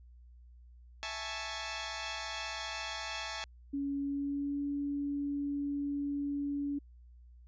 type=chord; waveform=10% pulse; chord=A major seventh; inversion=second; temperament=equal; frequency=659.3 / 830.6 / 880 / 1108.7 Hz; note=E5 / G#5 / A5 / C#6; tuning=0 / 0 / 0 / 0 cents; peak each=-35 / -36 / -33 / -36 dBFS; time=1.03-3.44 s; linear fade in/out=0 ms
type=tone with pitch glide; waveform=sine; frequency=280.2 to 284.9 Hz; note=C#4 to C#4; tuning=+19 to +48 cents; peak=-32 dBFS; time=3.73-6.79 s; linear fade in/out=10 ms; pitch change=+29 cents; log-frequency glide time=3.99-4.62 s
effects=added 60 Hz sine -53 dBFS peak until 7.47 s + resampled to 16000 Hz